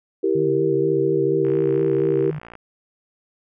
sine chord, E diminished, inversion none, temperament equal, 329.6 / 392 / 466.2 Hz, E4 / G4 / Bb4, 0 / 0 / 0 cents, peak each -23 / -19 / -23 dBFS, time 0.23-2.31 s, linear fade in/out 10 ms
sine tone with vibrato, 147.9 Hz, D3, 13 cents sharp, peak -26 dBFS, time 0.35-2.39 s, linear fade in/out 5 ms, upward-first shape sine, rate 4.2 Hz, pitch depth 82 cents each way
click train, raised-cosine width 0.5 ms, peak -24 dBFS, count 65, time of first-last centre 1.45-2.553 s, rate 58 Hz
effects none

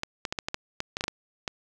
clicks, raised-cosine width 0.2 ms, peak -12 dBFS, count 12, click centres 0.034 / 0.252 / 0.325 / 0.388 / 0.485 / 0.544 / 0.804 / 0.969 / 1.009 / 1.04 / 1.081 / 1.478 s, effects none

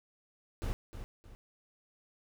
brown noise with echo, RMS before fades -34 dBFS, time 0.62-0.73 s, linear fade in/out 0 ms, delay 310 ms, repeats 2, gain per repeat -9 dB, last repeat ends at 1.35 s, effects none

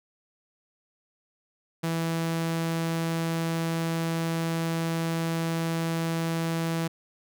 sawtooth tone, 164.81 Hz, E3, in tune, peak -22 dBFS, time 1.83-6.88 s, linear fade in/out 10 ms, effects none

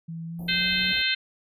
sine tone with pitch glide, 164.81 to 183.93 Hz, E3 to F#3, 0 to -10 cents, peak -32 dBFS, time 0.08-0.93 s, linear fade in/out 10 ms, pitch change +190 cents, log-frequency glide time 0.27-0.7 s
pink band-stop noise, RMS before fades -43 dBFS, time 0.39-1.02 s, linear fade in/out 0 ms, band 830 to 12000 Hz, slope 48 dB/octave
harmonic tone, 518 Hz, C5, 17 cents flat, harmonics 3 / 4 / 5 / 6 / 7 / 8, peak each -29 / -29 / -29 / -29 / -29 / -29 dBFS, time 0.48-1.15 s, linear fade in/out 10 ms
effects resampled to 32000 Hz

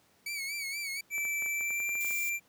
sawtooth tone with vibrato, 2257 Hz, C#7, 31 cents sharp, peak -31 dBFS, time 0.26-1.01 s, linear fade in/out 5 ms, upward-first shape sine, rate 4.2 Hz, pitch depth 75 cents each way
square tone with pitch glide, 2323 to 2362 Hz, D7 to D7, -20 to +9 cents, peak -31 dBFS, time 1.1-2.4 s, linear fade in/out 50 ms, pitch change +29 cents, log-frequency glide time 1.49-1.87 s
clicks, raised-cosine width 0.5 ms, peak -32 dBFS, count 11, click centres 1.181 / 1.252 / 1.423 / 1.461 / 1.609 / 1.706 / 1.802 / 1.892 / 1.954 / 2.047 / 2.108 s
violet noise, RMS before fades -39 dBFS, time 2-2.3 s, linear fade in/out 10 ms
effects pink hiss -66 dBFS RMS until 2.48 s + high-pass 100 Hz 12 dB/octave

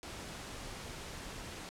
pink noise, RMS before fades -45 dBFS, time 0.03-1.69 s, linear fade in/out 0 ms, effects low-pass 9000 Hz 12 dB/octave

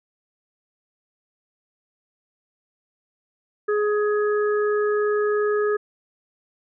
harmonic tone, 418.6 Hz, G#4, 14 cents sharp, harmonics 1 / 3 / 4, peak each -19 / -29 / -31 dBFS, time 3.68-5.77 s, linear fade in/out 10 ms, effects none

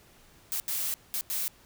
blue noise bursts at uneven times, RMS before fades -31 dBFS, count 4, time 0.52-0.6 / 0.68-0.94 / 1.14-1.21 / 1.3-1.48 s, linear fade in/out 0 ms, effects pink hiss -58 dBFS RMS until 1.65 s

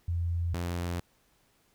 sine / sawtooth tone pair in turn, 85.5 / 86.99 Hz, F2 / F2, -36 / -6 cents, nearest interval unison, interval 30 cents, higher second, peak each -27 dBFS, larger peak neither, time 0.08-0.54 / 0.54-1 s, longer neither, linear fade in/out 5 ms, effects pink hiss -68 dBFS RMS until 1.74 s

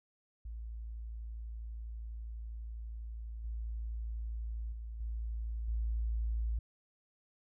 sine tone with level steps, 56.1 Hz, A1, 34 cents sharp, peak -40 / -36 / -40 / -35 / -31 dBFS, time 0.45-6.59 s, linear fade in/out 5 ms, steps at 3.44 / 4.72 / 5 / 5.68 s, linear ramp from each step 5 ms, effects none

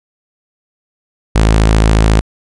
sawtooth tone, 54.1 Hz, A1, 29 cents flat, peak -3 dBFS, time 1.35-2.21 s, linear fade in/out 10 ms, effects resampled to 22050 Hz

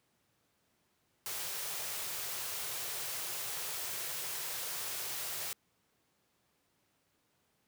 white band-stop noise, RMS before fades -39 dBFS, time 1.26-5.53 s, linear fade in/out 0 ms, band 170 to 340 Hz, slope 48 dB/octave, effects pink hiss -75 dBFS RMS until 7.67 s + high-pass 100 Hz 12 dB/octave

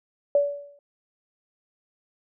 sine tone with exponential decay, 573 Hz, D5, 43 cents flat, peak -14 dBFS, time 0.35-0.79 s, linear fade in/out 2 ms, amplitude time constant 95 ms, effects none

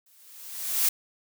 blue noise with exponential growth, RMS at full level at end -21 dBFS, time 0.06-0.89 s, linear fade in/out 5 ms, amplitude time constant 180 ms, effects none

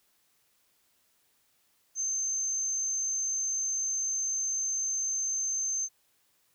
sine tone, 6272 Hz, G8, in tune, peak -28 dBFS, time 1.95-5.89 s, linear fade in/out 50 ms, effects white hiss -70 dBFS RMS until 6.54 s

